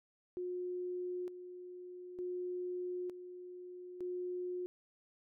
sine tone with tremolo, 360 Hz, F#4, 47 cents flat, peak -37 dBFS, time 0.37-4.66 s, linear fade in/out 0 ms, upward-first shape square, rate 0.55 Hz, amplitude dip 65%, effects none

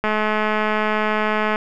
click train, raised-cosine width 0.5 ms, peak -6 dBFS, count 326, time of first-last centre 0.04-1.559 s, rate 214 Hz, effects none

